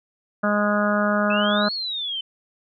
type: harmonic tone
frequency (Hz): 207.3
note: G#3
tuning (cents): -3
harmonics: 1 / 2 / 3 / 4 / 5 / 6 / 7 / 8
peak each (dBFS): -22 / -34 / -23 / -34 / -32 / -26 / -26 / -33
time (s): 0.43-1.69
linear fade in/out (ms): 10
type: exponential two-way sweep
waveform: sine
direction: up then down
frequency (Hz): 2570 to 4435 to 3034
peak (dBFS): -25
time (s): 1.3-2.21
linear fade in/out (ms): 5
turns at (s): 1.73
effects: none